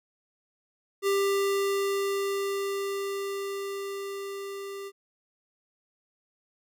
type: tone with level ramp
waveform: square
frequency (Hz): 395.9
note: G4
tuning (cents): +17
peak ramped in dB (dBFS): -23 to -37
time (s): 1.02-4.92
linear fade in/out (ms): 50
effects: none